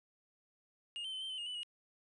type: tone with pitch steps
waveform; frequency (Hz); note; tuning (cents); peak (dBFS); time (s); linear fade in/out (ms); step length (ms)
triangle; 2845 / 3096 / 3054 / 3129 / 3048 / 2848 / 2985 / 2885; F7 / G7 / G7 / G7 / G7 / F7 / F#7 / F#7; +31 / -22 / -46 / -4 / -49 / +33 / +15 / -44; -38; 0.96-1.632; 0; 84
effects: resampled to 24000 Hz